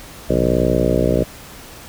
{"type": "harmonic tone with a mistuned harmonic", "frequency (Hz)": 61.1, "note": "B1", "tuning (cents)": -18, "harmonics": [1, 2, 3, 4, 5, 6, 7, 8, 9, 10], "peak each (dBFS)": [-23, -23, -23, -23, -23, -23, -23, -23, -23, -23], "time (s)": [0.29, 1.24], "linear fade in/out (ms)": 10, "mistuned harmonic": 2, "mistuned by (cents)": 140, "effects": ["pink hiss -38 dBFS RMS until 1.88 s"]}